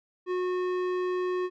square tone with low-pass filter, 364 Hz, F#4, 28 cents flat, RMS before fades -29 dBFS, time 0.26-1.5 s, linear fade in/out 50 ms, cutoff 2100 Hz, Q 0.65, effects none

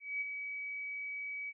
sine tone with ADSR envelope, 2276 Hz, C#7, 45 cents sharp, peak -32 dBFS, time 0-1.53 s, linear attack 210 ms, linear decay 22 ms, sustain -6 dB, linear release 41 ms, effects none

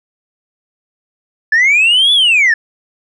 sine linear two-way sweep, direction up then down, 1714 to 3481 to 1714 Hz, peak -5 dBFS, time 1.52-2.54 s, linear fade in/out 5 ms, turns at 2.13 s, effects tanh soft clip ceiling -5 dBFS

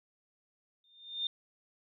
sine tone with exponential growth, 3623 Hz, A7, 50 cents sharp, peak -28 dBFS, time 0.84-1.27 s, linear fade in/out 2 ms, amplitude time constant 93 ms, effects none

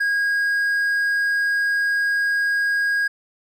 triangle tone, 1637 Hz, G#6, 25 cents flat, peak -16 dBFS, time 0-3.08 s, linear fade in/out 10 ms, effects none

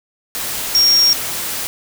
sine tone in noise, 5570 Hz, F8, 5 cents flat, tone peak -9 dBFS, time 0.75-1.13 s, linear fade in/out 0 ms, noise white, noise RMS -23 dBFS, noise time 0.35-1.67 s, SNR +11 dB, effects none

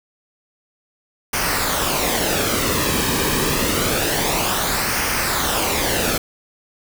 pink noise with flanger, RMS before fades -20 dBFS, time 1.33-6.18 s, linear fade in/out 5 ms, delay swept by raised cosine 0.26 to 1.46 ms, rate 0.27 Hz, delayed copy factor -0.55, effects none

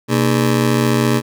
25% pulse ring-modulated tone, 179.5 Hz, F3, 48 cents sharp, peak -6 dBFS, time 0.08-1.22 s, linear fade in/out 50 ms, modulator 52.4 Hz, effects none

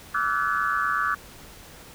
sine tone cluster, 1155 / 1297 / 1417 / 1505 / 1707 Hz, D6 / E6 / F6 / F#6 / G#6, -29 / -28 / +25 / +29 / +47 cents, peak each -26 / -29 / -30 / -28 / -31 dBFS, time 0.14-1.15 s, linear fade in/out 10 ms, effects pink hiss -46 dBFS RMS until 1.94 s

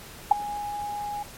sine tone with ADSR envelope, 826 Hz, G#5, 10 cents flat, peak -8 dBFS, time 0.31-1.23 s, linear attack 6 ms, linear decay 10 ms, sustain -21 dB, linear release 5 ms, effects pink hiss -44 dBFS RMS until 1.37 s + MP3 64 kbps

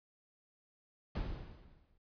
brown noise with exponential decay, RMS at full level -34 dBFS, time 1.15-1.98 s, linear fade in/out 5 ms, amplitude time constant 180 ms, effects resampled to 11025 Hz

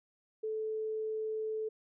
sine tone, 436.2 Hz, A4, 15 cents flat, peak -33 dBFS, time 0.43-1.69 s, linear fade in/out 10 ms, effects none

